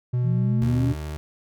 triangle tone with pitch glide, 123.47 to 121.98 Hz, B2 to B2, 0 to -21 cents, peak -18 dBFS, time 0.13-0.93 s, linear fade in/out 10 ms, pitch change -21 cents, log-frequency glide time 0.54-0.74 s
sine exponential sweep, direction up, 158.9 to 297.2 Hz, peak -24 dBFS, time 0.22-0.95 s, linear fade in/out 50 ms
30% pulse tone, 76 Hz, D#2, 40 cents flat, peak -27 dBFS, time 0.62-1.17 s, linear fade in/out 0 ms
effects none

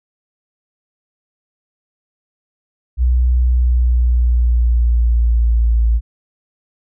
sine tone with pitch glide, 61.8 to 56.67 Hz, B1 to A#1, +2 to -48 cents, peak -10 dBFS, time 2.97-6.01 s, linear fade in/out 50 ms, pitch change -150 cents, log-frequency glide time 3.41-5.9 s, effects none

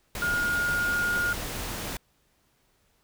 sine tone in noise, 1426 Hz, F6, 36 cents sharp, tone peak -24 dBFS, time 0.22-1.33 s, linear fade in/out 2 ms, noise pink, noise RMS -34 dBFS, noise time 0.15-1.97 s, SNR +7 dB, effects pink hiss -68 dBFS RMS until 3.03 s

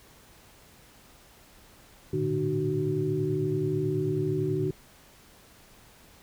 sine tone cluster, 109 / 118.2 / 150.5 / 303.1 / 374.8 Hz, A2 / A#2 / D3 / D#4 / F#4, -16 / +24 / +43 / -45 / +22 cents, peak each -37 / -35 / -30 / -33 / -28 dBFS, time 2.13-4.71 s, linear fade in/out 5 ms, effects pink hiss -55 dBFS RMS until 6.22 s

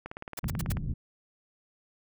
click train, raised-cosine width 0.5 ms, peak -23 dBFS, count 14, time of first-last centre 0.06-0.77 s, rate 18.3 Hz
white noise bursts, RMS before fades -37 dBFS, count 4, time 0.37-0.724 s, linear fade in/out 5 ms, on 24 ms, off 86 ms
white low-pass noise, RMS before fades -32 dBFS, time 0.43-0.94 s, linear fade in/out 10 ms, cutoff 180 Hz, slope 24 dB/octave
effects none

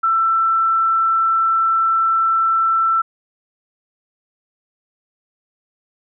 sine tone, 1335 Hz, E6, 22 cents sharp, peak -13 dBFS, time 0.03-3.02 s, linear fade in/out 10 ms, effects none

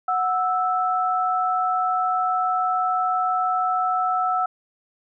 sine tone pair together, 736.6 / 1317 Hz, F#5 / E6, -8 / -2 cents, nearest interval minor seventh, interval 1006 cents, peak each -22 dBFS, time 0.08-4.46 s, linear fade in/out 5 ms, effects none

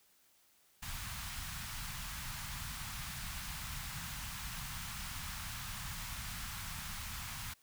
pink band-stop noise, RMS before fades -43 dBFS, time 0.82-7.54 s, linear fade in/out 10 ms, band 180 to 950 Hz, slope 24 dB/octave, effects white hiss -69 dBFS RMS until 7.62 s

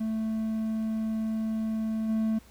triangle tone with level steps, 220.4 Hz, A3, 3 cents sharp, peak -25 / -22 dBFS, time 0-2.39 s, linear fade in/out 10 ms, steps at 2.08 s, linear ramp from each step 20 ms, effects added 60 Hz sine -53 dBFS peak until 2.5 s + pink hiss -57 dBFS RMS until 2.5 s

